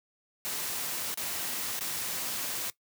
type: noise with dropouts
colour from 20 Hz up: white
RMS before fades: -34 dBFS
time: 0.45-2.7 s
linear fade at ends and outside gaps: 0 ms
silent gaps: 1.142-1.174 / 1.792-1.809 s
effects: noise-tail reverb RT60 0.1 s tail -18 dB re dry + high-pass 100 Hz 12 dB/octave